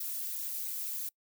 violet noise with flanger, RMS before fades -37 dBFS, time 0-1.09 s, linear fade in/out 5 ms, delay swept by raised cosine 0.46 to 4.86 ms, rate 3 Hz, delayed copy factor +0.6, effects noise-tail reverb RT60 0.1 s tail -25 dB re dry

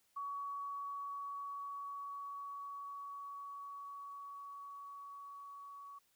sine tone with level ramp, 1127 Hz, C#6, 28 cents sharp, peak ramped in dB -39 to -49 dBFS, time 0.16-5.99 s, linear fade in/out 10 ms, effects white hiss -75 dBFS RMS until 6.15 s

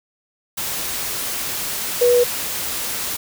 sine tone in noise, 486.6 Hz, B4, 26 cents flat, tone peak -11 dBFS, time 2.01-2.24 s, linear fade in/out 10 ms, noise white, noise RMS -25 dBFS, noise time 0.57-3.17 s, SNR +11 dB, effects none

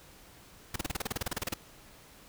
pink noise bursts, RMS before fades -32 dBFS, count 16, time 0.74-1.54 s, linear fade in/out 5 ms, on 20 ms, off 32 ms, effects pink hiss -55 dBFS RMS until 2.28 s

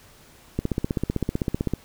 click train, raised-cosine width 3 ms, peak -10 dBFS, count 19, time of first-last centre 0.59-1.736 s, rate 15.7 Hz, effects pink hiss -52 dBFS RMS until 1.84 s

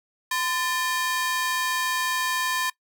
sawtooth ring-modulated tone, 1396.9 Hz, F6, in tune, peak -17 dBFS, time 0.31-2.7 s, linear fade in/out 5 ms, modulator 372 Hz, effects noise-tail reverb RT60 0.1 s tail -20 dB re dry

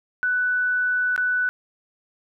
sine tone with dropouts, 1490 Hz, F#6, 12 cents sharp, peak -19 dBFS, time 0.23-1.49 s, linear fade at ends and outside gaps 0 ms, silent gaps 1.162-1.178 s, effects none

